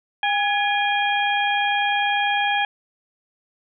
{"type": "harmonic tone with a mistuned harmonic", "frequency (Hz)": 811, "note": "G#5", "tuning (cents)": -41, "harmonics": [1, 2, 3, 4], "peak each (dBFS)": [-21, -24, -26, -27], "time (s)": [0.23, 2.65], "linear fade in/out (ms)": 2, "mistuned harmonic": 2, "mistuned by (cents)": 63, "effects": []}